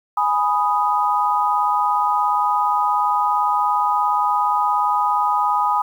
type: chord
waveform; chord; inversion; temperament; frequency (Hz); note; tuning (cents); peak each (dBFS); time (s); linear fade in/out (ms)
sine; G# minor; none; equal; 830.6 / 987.8 / 1244.5; G#5 / B5 / D#6; 0 / 0 / 0; -20; 0.17-5.82; 5
effects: 8-bit